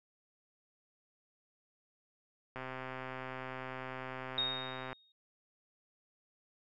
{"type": "click train", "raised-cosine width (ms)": 0.5, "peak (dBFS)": -27, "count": 309, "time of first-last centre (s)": [2.56, 4.929], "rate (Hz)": 130}
{"type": "tone with exponential decay", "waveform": "sine", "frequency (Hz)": 3729, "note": "A#7", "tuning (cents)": 0, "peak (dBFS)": -29, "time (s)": [4.38, 5.12], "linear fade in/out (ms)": 2, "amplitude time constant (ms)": 160}
{"effects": []}